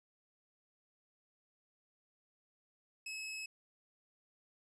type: tone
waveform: sawtooth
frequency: 2579 Hz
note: E7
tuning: 39 cents flat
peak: -38 dBFS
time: 3.06-3.46 s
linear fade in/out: 5 ms
effects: resampled to 22050 Hz + 13-bit